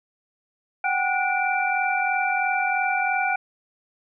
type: tone cluster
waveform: sine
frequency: 749 / 792 / 1457 / 2344 Hz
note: F#5 / G5 / F#6 / D7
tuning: +21 / +18 / -27 / -4 cents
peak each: -26 dBFS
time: 0.84-3.36 s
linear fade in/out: 5 ms
effects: none